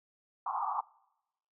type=band-pass noise; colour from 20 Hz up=white; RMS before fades=-34 dBFS; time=0.46-0.81 s; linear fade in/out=5 ms; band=750 to 1200 Hz; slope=96 dB/octave; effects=noise-tail reverb RT60 0.9 s tail -24 dB re dry